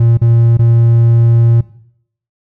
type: tone with dropouts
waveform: triangle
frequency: 116.54 Hz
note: A#2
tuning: in tune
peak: -4 dBFS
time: 0-1.61 s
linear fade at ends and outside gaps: 5 ms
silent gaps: 0.173-0.215 / 0.572-0.591 s
effects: noise-tail reverb RT60 0.7 s tail -18 dB re dry